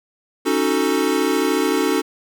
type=chord; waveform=square; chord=D# half-diminished seventh; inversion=third; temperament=equal; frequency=277.2 / 311.1 / 370 / 440 Hz; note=C#4 / D#4 / F#4 / A4; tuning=0 / 0 / 0 / 0 cents; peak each=-23 dBFS; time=0.45-2.02 s; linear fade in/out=20 ms; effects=none